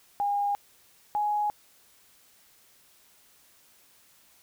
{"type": "tone pair in turn", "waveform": "sine", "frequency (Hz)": [812, 834.3], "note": ["G#5", "G#5"], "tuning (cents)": [-39, 8], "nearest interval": "unison", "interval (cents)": 47, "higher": "second", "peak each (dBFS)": -24, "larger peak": "neither", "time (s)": [[0.2, 0.55], [1.15, 1.5]], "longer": "neither", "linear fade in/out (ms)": 0, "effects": ["white hiss -60 dBFS RMS until 4.42 s"]}